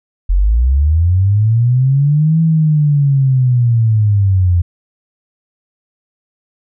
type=linear two-way sweep; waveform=sine; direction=up then down; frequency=42 to 163.8 to 85.3 Hz; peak=-8 dBFS; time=0.29-4.62 s; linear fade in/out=10 ms; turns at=2.41 s; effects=none